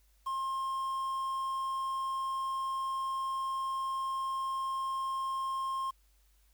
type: tone with quantisation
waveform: triangle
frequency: 1065 Hz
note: C6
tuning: 30 cents sharp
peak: -30 dBFS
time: 0.26-5.91 s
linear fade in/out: 10 ms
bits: 9
effects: added 50 Hz sine -64 dBFS peak until 6.53 s + white hiss -72 dBFS RMS until 6.53 s